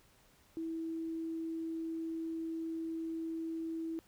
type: tone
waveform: sine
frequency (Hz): 326.1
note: E4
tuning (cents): -19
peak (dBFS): -36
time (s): 0.57-3.99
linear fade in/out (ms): 0
effects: pink hiss -66 dBFS RMS until 4.07 s